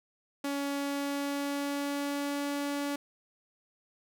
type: tone with pitch glide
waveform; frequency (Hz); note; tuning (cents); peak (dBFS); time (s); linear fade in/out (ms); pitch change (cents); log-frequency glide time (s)
sawtooth; 281.5 to 285.4; C#4 to D4; +27 to -49; -27; 0.44-2.96; 5; +24; 0.71-2.46
effects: none